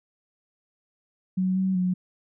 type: tone with pitch steps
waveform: sine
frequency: 186.1 / 189.1 / 182.3 Hz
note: F#3 / F#3 / F#3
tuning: +10 / +38 / -25 cents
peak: -21 dBFS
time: 1.37-1.94 s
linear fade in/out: 10 ms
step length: 190 ms
effects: none